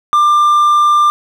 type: tone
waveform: triangle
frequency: 1191 Hz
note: D6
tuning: 24 cents sharp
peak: -5 dBFS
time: 0.13-1.1 s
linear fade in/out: 0 ms
effects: none